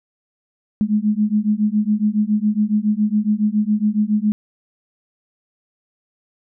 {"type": "beating tone pair", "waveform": "sine", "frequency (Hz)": [207.7, 214.9], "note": ["G#3", "A3"], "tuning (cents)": [0, -41], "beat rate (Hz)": 7.2, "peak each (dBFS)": -18, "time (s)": [0.81, 4.32], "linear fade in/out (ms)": 0, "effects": []}